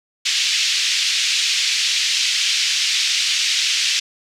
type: band-pass noise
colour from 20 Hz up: pink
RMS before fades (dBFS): -19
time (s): 0.25-4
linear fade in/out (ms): 10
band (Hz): 2500 to 6200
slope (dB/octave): 24
effects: none